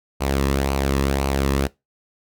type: tone with flanger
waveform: sawtooth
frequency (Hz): 68.5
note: C#2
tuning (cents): -20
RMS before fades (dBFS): -21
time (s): 0.2-1.68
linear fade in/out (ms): 20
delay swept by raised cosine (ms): 0.56 to 1.36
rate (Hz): 1.9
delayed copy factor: -0.5
effects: noise-tail reverb RT60 0.2 s tail -21 dB re dry

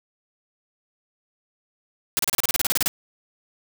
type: noise bursts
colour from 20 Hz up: white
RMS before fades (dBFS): -21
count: 14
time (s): 2.17-2.88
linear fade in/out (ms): 0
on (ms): 21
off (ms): 32
effects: none

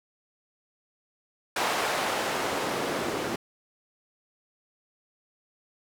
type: noise with band-pass filter sweep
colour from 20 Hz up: white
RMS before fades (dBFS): -29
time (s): 1.56-3.36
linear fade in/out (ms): 5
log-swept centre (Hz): 820 to 330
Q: 0.81
effects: none

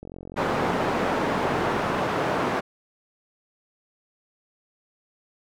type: click train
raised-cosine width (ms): 2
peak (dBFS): -25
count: 88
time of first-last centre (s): 0.03-1.968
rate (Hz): 44.9
type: band-pass noise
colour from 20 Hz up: white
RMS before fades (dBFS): -25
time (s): 0.36-2.61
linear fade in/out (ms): 20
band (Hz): 130 to 970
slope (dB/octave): 12
effects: none

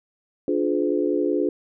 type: chord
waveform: sine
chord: D diminished seventh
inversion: none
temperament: just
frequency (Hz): 293.7 / 352.4 / 422.9 / 507.5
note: D4 / F4 / Ab4 / Cb5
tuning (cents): 0 / +16 / +31 / +47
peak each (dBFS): -24 / -24 / -25 / -28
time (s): 0.48-1.49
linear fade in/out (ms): 2
effects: none

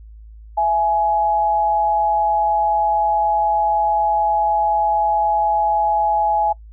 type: tone pair together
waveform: sine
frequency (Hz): 669 / 839.5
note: E5 / G#5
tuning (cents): +25 / +18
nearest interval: major third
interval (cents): 393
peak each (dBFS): -22 / -15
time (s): 0.57-6.53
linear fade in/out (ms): 10
effects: noise-tail reverb RT60 0.1 s tail -23 dB re dry + added 54 Hz sine -37 dBFS peak until 6.72 s

